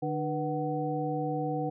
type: harmonic tone with a mistuned harmonic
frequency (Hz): 150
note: D3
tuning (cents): +37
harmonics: 1 / 2 / 3 / 5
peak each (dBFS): -34 / -34 / -34 / -34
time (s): 0.02-1.7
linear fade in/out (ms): 10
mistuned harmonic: 3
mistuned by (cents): +140
effects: none